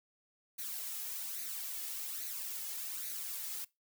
blue noise with flanger, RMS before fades -41 dBFS, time 0.58-3.65 s, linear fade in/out 10 ms, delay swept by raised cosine 0.47 to 2.37 ms, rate 1.2 Hz, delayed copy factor +0.6, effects noise-tail reverb RT60 0.2 s tail -21 dB re dry

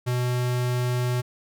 square tone, 123.9 Hz, B2, 6 cents sharp, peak -23 dBFS, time 0.06-1.22 s, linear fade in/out 20 ms, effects none

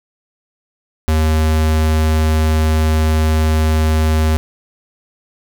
square tone, 78.4 Hz, D#2, 14 cents sharp, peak -12 dBFS, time 1.08-4.37 s, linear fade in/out 0 ms, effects none

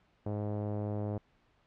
sawtooth tone with low-pass filter, 104.2 Hz, G#2, 6 cents sharp, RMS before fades -35 dBFS, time 0.26-1.18 s, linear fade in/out 5 ms, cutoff 620 Hz, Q 1.7, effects pink hiss -69 dBFS RMS until 1.66 s + low-pass 3000 Hz 12 dB/octave

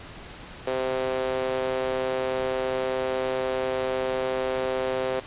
sawtooth tone with high-pass filter, 130 Hz, C3, 11 cents flat, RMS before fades -27 dBFS, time 0.67-5.2 s, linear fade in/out 5 ms, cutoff 470 Hz, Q 3.8, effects pink hiss -42 dBFS RMS until 5.26 s + resampled to 8000 Hz

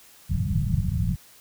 white low-pass noise, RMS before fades -24 dBFS, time 0.29-1.16 s, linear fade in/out 20 ms, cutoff 190 Hz, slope 96 dB/octave, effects white hiss -52 dBFS RMS until 1.4 s

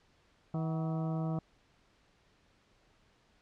harmonic tone with a mistuned harmonic, 160.9 Hz, E3, 42 cents flat, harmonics 1 / 2 / 3 / 4 / 5 / 6 / 7 / 8, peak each -32 / -41 / -47 / -44 / -46 / -53 / -52 / -53 dBFS, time 0.54-1.39 s, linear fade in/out 2 ms, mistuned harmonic 5, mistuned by -100 cents, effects pink hiss -68 dBFS RMS until 3.41 s + low-pass 5000 Hz 12 dB/octave

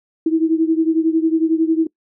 sine beating tone pair, 320 / 331 Hz, D#4 / E4, +49 / +7 cents, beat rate 11 Hz, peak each -15 / -18 dBFS, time 0.26-1.87 s, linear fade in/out 5 ms, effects noise-tail reverb RT60 0.1 s tail -24 dB re dry

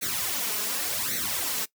white noise with flanger, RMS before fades -29 dBFS, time 0.01-1.66 s, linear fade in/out 20 ms, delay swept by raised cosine 0.49 to 4.79 ms, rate 0.88 Hz, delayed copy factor +1, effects noise-tail reverb RT60 0.1 s tail -20 dB re dry + high-pass 80 Hz 12 dB/octave

